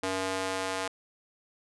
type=tone with high-pass filter sweep; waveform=square; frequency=94.6 Hz; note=F#2; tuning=39 cents sharp; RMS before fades=-32 dBFS; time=0.03-0.88 s; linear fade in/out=5 ms; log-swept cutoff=400 to 630 Hz; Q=0.87; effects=resampled to 24000 Hz